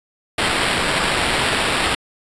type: noise with sample-and-hold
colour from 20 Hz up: white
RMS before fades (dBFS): -19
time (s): 0.38-1.95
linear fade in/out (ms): 5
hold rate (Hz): 6300
effects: resampled to 22050 Hz